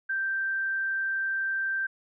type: tone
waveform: sine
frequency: 1568 Hz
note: G6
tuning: in tune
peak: -26 dBFS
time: 0.09-1.87 s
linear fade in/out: 10 ms
effects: none